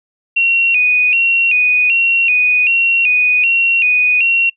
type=tone with vibrato; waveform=sine; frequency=2606 Hz; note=E7; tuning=20 cents flat; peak=-9 dBFS; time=0.36-4.5 s; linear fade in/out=10 ms; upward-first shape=square; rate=1.3 Hz; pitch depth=85 cents each way; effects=noise-tail reverb RT60 0.1 s tail -21 dB re dry